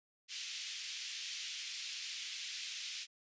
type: band-pass noise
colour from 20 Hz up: pink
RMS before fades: -44 dBFS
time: 0.28-3.07 s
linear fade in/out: 50 ms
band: 2500 to 6600 Hz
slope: 24 dB/octave
effects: resampled to 16000 Hz